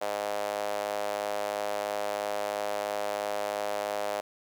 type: tone with high-pass filter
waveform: sawtooth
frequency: 103 Hz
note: G#2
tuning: 14 cents flat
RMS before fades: -32 dBFS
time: 0.01-4.21 s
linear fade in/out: 10 ms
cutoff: 610 Hz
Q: 3.7
effects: none